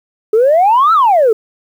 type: exponential two-way sweep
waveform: sine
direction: up then down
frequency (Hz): 417.3 to 1360 to 417.3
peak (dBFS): -5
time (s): 0.33-1.33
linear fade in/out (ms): 5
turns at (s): 0.93
effects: tanh soft clip ceiling -3 dBFS + 7-bit